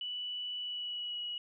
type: tone with pitch glide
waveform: sine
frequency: 2962 to 2916 Hz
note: F#7 to F#7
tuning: +1 to -26 cents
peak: -36 dBFS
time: 0.01-1.38 s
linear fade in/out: 2 ms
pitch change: -27 cents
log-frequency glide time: 0.58-1.19 s
effects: none